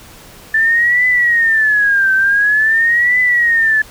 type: tone with vibrato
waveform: sine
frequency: 1760 Hz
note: A6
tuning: in tune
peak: -9 dBFS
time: 0.54-3.82 s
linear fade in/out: 5 ms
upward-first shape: triangle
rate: 0.47 Hz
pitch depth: 230 cents each way
effects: pink hiss -39 dBFS RMS until 3.9 s